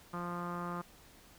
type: tone with low-pass filter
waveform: sawtooth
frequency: 174.61 Hz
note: F3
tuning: in tune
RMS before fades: -39 dBFS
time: 0.13-0.82 s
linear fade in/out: 10 ms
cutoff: 1200 Hz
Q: 5.6
effects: pink hiss -59 dBFS RMS until 1.38 s